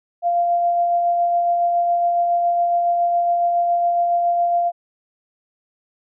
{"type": "tone with tremolo", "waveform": "sine", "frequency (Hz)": 694, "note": "F5", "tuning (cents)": -11, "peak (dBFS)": -14, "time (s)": [0.22, 4.72], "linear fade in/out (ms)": 50, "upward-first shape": "sine", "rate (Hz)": 7.2, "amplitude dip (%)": 25, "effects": []}